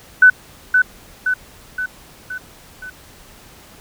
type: tone with echo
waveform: sine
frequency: 1500 Hz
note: F#6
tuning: 23 cents sharp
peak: -4 dBFS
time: 0.22-0.3 s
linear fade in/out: 5 ms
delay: 520 ms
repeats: 5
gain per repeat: -5 dB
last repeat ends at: 2.9 s
effects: pink hiss -44 dBFS RMS until 3.8 s